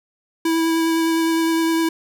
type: tone with vibrato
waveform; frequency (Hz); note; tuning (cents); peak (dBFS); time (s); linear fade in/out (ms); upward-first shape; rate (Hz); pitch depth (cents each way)
square; 327.5; E4; -11; -17; 0.45-1.89; 5; sine; 9.8; 12
effects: none